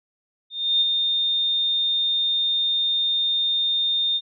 sine tone with ADSR envelope, 3640 Hz, A#7, 42 cents flat, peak -15 dBFS, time 0.5-4.21 s, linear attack 310 ms, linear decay 27 ms, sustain -4 dB, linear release 49 ms, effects none

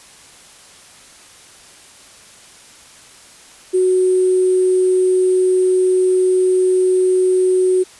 sine tone with sample-and-hold, 370 Hz, F#4, in tune, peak -11 dBFS, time 3.73-7.84 s, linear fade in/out 20 ms, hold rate 8820 Hz, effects white hiss -43 dBFS RMS until 7.99 s + resampled to 24000 Hz

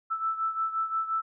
sine beating tone pair, 1318.5 / 1324.2 Hz, E6 / E6, 0 / +7 cents, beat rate 5.7 Hz, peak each -28 / -33 dBFS, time 0.1-1.22 s, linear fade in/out 20 ms, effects none

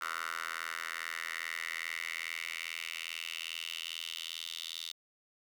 10% pulse tone with high-pass filter sweep, 82.41 Hz, E2, in tune, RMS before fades -40 dBFS, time 0.01-4.92 s, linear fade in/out 5 ms, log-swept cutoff 1400 to 3600 Hz, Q 4.3, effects none

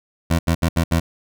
20% pulse tone bursts at uneven times, 83.5 Hz, E2, 23 cents sharp, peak -10 dBFS, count 5, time 0.3-0.39 / 0.47-0.55 / 0.62-0.69 / 0.76-0.84 / 0.91-1 s, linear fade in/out 10 ms, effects none

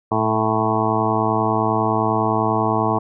harmonic tone with a mistuned harmonic, 110 Hz, A2, in tune, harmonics 1 / 2 / 3 / 4 / 6 / 7 / 8 / 9 / 10, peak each -25 / -25 / -25 / -25 / -25 / -25 / -25 / -25 / -25 dBFS, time 0.11-2.99 s, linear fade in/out 10 ms, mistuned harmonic 1, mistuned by +41 cents, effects none

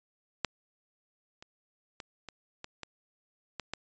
clicks, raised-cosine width 0.2 ms, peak -10 / -30 / -24 / -25 / -23 / -22 / -19 / -17 dBFS, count 8, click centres 0.447 / 1.425 / 2.002 / 2.287 / 2.644 / 2.833 / 3.597 / 3.736 s, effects resampled to 16000 Hz

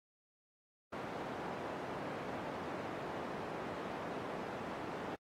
white low-pass noise, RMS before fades -42 dBFS, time 0.92-5.16 s, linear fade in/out 10 ms, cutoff 830 Hz, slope 12 dB/octave, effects high-pass 150 Hz 12 dB/octave + AAC 48 kbps

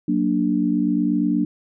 sine chord, Gb augmented, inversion none, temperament equal, 185 / 233.1 / 293.7 Hz, Gb3 / Bb3 / D4, 0 / 0 / 0 cents, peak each -23 / -22 / -20 dBFS, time 0.08-1.45 s, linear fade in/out 5 ms, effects none

